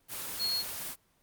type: tone in noise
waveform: sine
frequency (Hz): 4309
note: C#8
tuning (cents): -50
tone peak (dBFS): -28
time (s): 0.38-0.64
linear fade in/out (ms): 50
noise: white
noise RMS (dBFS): -38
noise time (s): 0.08-0.96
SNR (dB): +7
effects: pink hiss -69 dBFS RMS until 1.22 s + Opus 24 kbps

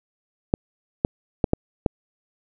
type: clicks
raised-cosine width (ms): 2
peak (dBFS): -4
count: 5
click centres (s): 0.539 / 1.049 / 1.442 / 1.534 / 1.862
effects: none

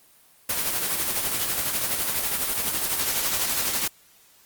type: noise with tremolo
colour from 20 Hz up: white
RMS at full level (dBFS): -23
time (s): 0.49-3.88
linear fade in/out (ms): 5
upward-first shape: triangle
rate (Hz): 12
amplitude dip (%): 50
effects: white hiss -56 dBFS RMS until 4.45 s + Opus 24 kbps

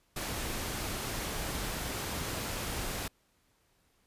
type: noise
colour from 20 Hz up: pink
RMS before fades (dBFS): -36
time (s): 0.16-3.08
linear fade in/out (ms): 5
effects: pink hiss -71 dBFS RMS until 4.06 s + resampled to 32000 Hz

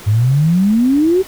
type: exponential sweep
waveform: sine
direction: up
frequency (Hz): 99.7 to 390.3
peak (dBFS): -9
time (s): 0.06-1.23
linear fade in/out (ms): 20
effects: pink hiss -35 dBFS RMS until 1.27 s

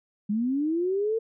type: linear sweep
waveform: sine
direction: up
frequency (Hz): 200 to 457.8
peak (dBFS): -23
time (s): 0.29-1.19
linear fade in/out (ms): 10
effects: none

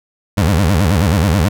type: tone with vibrato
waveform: 25% pulse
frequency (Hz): 89.1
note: F2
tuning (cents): +35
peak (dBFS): -7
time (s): 0.37-1.49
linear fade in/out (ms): 10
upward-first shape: sine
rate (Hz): 9.3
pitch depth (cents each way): 280
effects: none

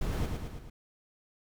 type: noise with echo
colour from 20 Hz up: brown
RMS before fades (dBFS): -31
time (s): 0.01-0.26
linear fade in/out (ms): 5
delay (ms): 110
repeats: 4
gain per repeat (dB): -4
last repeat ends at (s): 0.7
effects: none

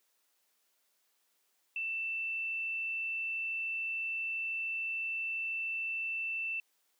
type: tone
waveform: sine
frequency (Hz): 2667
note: E7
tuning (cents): +20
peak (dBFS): -33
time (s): 1.76-6.6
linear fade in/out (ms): 2
effects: white hiss -75 dBFS RMS until 6.99 s + high-pass 300 Hz 12 dB/octave

